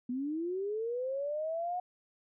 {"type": "linear sweep", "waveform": "sine", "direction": "up", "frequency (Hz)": [240, 730], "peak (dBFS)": -32, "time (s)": [0.09, 1.8], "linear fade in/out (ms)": 5, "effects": []}